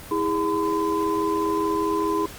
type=tone cluster; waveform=sine; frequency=324.6 / 409.4 / 1016 Hz; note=E4 / G#4 / B5; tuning=-27 / -25 / +49 cents; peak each=-25 dBFS; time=0.11-2.26 s; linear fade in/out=5 ms; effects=pink hiss -40 dBFS RMS until 2.38 s + Opus 24 kbps